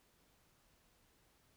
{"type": "silence", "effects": ["pink hiss -72 dBFS RMS until 1.56 s"]}